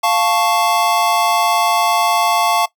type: chord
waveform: square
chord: F augmented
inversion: none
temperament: equal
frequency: 698.5 / 880 / 1108.7 Hz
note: F5 / A5 / C#6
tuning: 0 / 0 / 0 cents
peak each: -18 dBFS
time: 0.03-2.66 s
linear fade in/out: 10 ms
effects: noise-tail reverb RT60 0.1 s tail -18 dB re dry